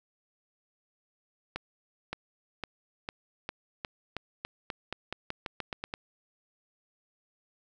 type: accelerating click train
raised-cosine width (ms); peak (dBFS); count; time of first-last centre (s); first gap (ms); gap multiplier
0.3; -18; 17; 1.56-5.939; 570; 0.89
effects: none